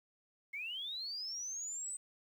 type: linear sweep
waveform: sine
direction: up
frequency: 2127 to 8190 Hz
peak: -39 dBFS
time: 0.53-1.97 s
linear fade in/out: 10 ms
effects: 11-bit